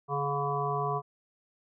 harmonic tone with a mistuned harmonic, 142.7 Hz, D3, 49 cents flat, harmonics 1 / 3 / 5 / 7 / 8, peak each -34 / -34 / -34 / -34 / -34 dBFS, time 0.08-1.02 s, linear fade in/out 50 ms, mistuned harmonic 3, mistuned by -24 cents, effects none

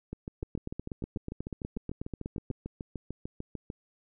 two click trains, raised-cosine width 3 ms, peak -22 / -24 dBFS, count 18 / 25, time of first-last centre 0.43-2.503 / 0.13-3.701 s, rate 8.2 / 6.72 Hz, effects none

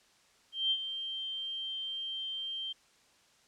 sine tone with ADSR envelope, 3149 Hz, G7, 7 cents sharp, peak -25 dBFS, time 0.52-2.73 s, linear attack 190 ms, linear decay 59 ms, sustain -10 dB, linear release 12 ms, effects white hiss -65 dBFS RMS until 3.47 s + low-pass 7000 Hz 12 dB/octave

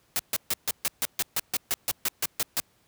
white noise bursts, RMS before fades -26 dBFS, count 15, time 0.16-2.6 s, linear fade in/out 0 ms, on 32 ms, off 140 ms, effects pink hiss -65 dBFS RMS until 2.87 s + high-pass 60 Hz 12 dB/octave

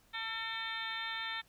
harmonic tone with a mistuned harmonic, 449.6 Hz, A4, 37 cents sharp, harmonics 2 / 3 / 4 / 5 / 6 / 7 / 8 / 9, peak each -46 / -45 / -41 / -45 / -52 / -48 / -42 / -51 dBFS, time 0.13-1.42 s, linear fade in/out 20 ms, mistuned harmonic 6, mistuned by -68 cents, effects pink hiss -67 dBFS RMS until 1.48 s

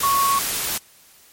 sine tone in noise, 1108 Hz, C#6, 1 cent flat, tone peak -16 dBFS, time 0.03-0.39 s, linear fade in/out 5 ms, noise white, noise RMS -24 dBFS, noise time 0-0.78 s, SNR +5 dB, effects white hiss -51 dBFS RMS until 1.32 s + MP3 64 kbps

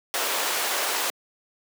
pink high-pass noise, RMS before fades -26 dBFS, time 0.14-1.1 s, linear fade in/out 0 ms, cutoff 540 Hz, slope 12 dB/octave, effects high-pass 300 Hz 12 dB/octave

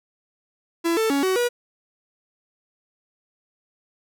45% pulse tone with pitch steps, 335.6 / 443.7 / 279.8 / 375.9 / 483.7 Hz, E4 / A4 / C#4 / F#4 / B4, +31 / +14 / +16 / +27 / -36 cents, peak -19 dBFS, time 0.84-1.49 s, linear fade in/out 20 ms, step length 130 ms, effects none

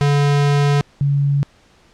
square / sine tone pair in turn, 143.5 / 141.28 Hz, D3 / C#3, -40 / +33 cents, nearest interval unison, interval 27 cents, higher first, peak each -13 dBFS, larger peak neither, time 0.01-0.81 / 1.01-1.43 s, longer first, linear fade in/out 0 ms, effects pink hiss -52 dBFS RMS until 1.93 s + low-pass 6000 Hz 12 dB/octave

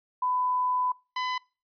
sine / sawtooth tone pair in turn, 1001 / 1006.8 Hz, B5 / B5, +23 / +33 cents, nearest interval unison, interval 10 cents, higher second, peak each -24 / -24 dBFS, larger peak neither, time 0.22-0.92 / 1.16-1.38 s, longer first, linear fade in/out 5 ms, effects noise-tail reverb RT60 0.3 s tail -23 dB re dry + resampled to 11025 Hz

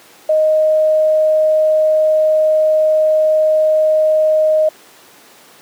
sine tone, 622.3 Hz, D#5, in tune, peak -9 dBFS, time 0.29-4.69 s, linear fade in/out 5 ms, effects pink hiss -43 dBFS RMS until 5.61 s + high-pass 300 Hz 12 dB/octave

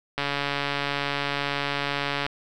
click train, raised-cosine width 0.3 ms, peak -10 dBFS, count 297, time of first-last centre 0.18-2.265 s, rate 142 Hz, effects none

